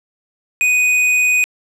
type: tone with hard clipping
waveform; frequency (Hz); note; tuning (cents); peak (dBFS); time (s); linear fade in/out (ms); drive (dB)
triangle; 2489; D#7; 0; -13; 0.61-1.44; 0; 13
effects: low-pass 12000 Hz 12 dB/octave